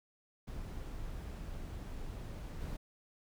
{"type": "noise with level steps", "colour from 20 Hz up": "brown", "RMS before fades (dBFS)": [-43, -40], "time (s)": [0.47, 2.77], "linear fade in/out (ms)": 10, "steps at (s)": 2.6, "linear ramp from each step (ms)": 20, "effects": []}